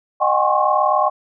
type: tone cluster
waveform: sine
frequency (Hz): 612 / 744 / 812 / 1063 / 1102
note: D#5 / F#5 / G#5 / C6 / C#6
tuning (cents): -29 / +9 / -39 / +27 / -11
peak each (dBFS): -20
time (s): 0.2-1.1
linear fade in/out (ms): 20
effects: none